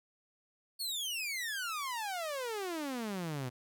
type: exponential sweep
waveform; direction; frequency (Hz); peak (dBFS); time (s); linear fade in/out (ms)
sawtooth; down; 4490 to 120.6; -32; 0.79-3.5; 20
effects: none